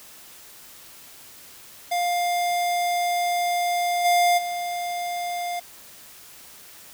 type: tone with level steps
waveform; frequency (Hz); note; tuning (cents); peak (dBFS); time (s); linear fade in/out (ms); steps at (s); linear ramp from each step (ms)
square; 703; F5; +11; -22 / -17 / -27; 1.91-5.6; 10; 4.04 / 4.37; 20
effects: white hiss -46 dBFS RMS until 6.93 s